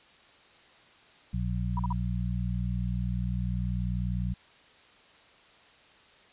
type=harmonic tone; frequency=60.2 Hz; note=B1; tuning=44 cents flat; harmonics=1 / 2 / 3; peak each=-31 / -32 / -33 dBFS; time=1.33-4.34 s; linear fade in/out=10 ms
type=tone bursts; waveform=sine; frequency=972 Hz; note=B5; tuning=28 cents flat; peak=-30 dBFS; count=3; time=1.77-1.926 s; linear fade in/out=2 ms; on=22 ms; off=45 ms
effects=white hiss -57 dBFS RMS until 6.32 s + resampled to 8000 Hz